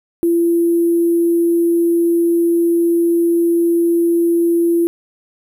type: tone with sample-and-hold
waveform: sine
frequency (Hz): 339.4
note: F4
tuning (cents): -49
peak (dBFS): -11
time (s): 0.23-4.87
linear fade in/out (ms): 0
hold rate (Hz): 11025
effects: none